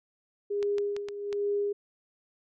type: tone with tremolo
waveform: sine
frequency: 407.4 Hz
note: G#4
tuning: 33 cents flat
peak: -25 dBFS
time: 0.5-1.73 s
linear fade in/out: 10 ms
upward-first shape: sine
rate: 1.2 Hz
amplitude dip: 70%
type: clicks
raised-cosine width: 0.2 ms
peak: -23 dBFS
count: 5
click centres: 0.628 / 0.783 / 0.965 / 1.086 / 1.328 s
effects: none